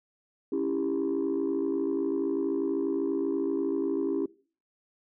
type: chord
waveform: sine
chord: C# diminished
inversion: none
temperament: equal with one note detuned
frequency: 277.2 / 329.6 / 397.7 Hz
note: C#4 / E4 / G4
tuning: 0 / 0 / +25 cents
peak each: -29 dBFS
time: 0.52-4.26 s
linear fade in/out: 5 ms
effects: noise-tail reverb RT60 0.4 s tail -21 dB re dry + tanh soft clip ceiling -21 dBFS